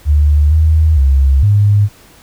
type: tone with pitch steps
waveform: sine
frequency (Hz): 73.9 / 78.7 / 68 / 102.8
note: D2 / D#2 / C#2 / G#2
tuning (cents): +11 / +20 / -33 / -17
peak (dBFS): -6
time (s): 0.05-1.89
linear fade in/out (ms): 50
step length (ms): 460
effects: pink hiss -43 dBFS RMS until 2.22 s